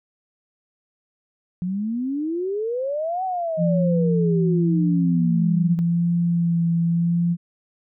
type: exponential two-way sweep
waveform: sine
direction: up then down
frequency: 174.61 to 764 to 174.61 Hz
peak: -22 dBFS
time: 1.62-5.79 s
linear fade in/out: 0 ms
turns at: 3.24 s
type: tone with vibrato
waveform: sine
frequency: 170 Hz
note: F3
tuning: 46 cents flat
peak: -17 dBFS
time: 3.57-7.37 s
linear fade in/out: 50 ms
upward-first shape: sine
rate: 0.87 Hz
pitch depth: 19 cents each way
effects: none